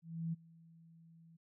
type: tone with ADSR envelope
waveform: sine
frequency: 164.81 Hz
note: E3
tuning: in tune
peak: -34 dBFS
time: 0.02-1.37 s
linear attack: 310 ms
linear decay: 20 ms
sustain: -24 dB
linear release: 12 ms
effects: none